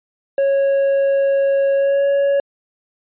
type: tone with pitch glide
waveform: triangle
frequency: 551 to 559.3 Hz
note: C#5 to C#5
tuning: -11 to +15 cents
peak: -11 dBFS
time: 0.38-2.4 s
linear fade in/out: 2 ms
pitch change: +26 cents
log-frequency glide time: 1.75-2.06 s
effects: resampled to 8000 Hz